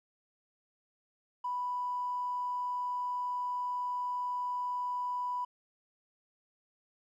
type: tone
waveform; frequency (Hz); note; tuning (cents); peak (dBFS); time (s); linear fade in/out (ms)
triangle; 987.8; B5; 0; -28; 1.44-5.45; 10
effects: tanh soft clip ceiling -30 dBFS